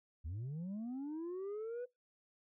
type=linear sweep; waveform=sine; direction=up; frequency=71.2 to 501 Hz; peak=-37 dBFS; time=0.24-1.86 s; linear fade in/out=20 ms; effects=noise-tail reverb RT60 0.2 s tail -23 dB re dry + tanh soft clip ceiling -39 dBFS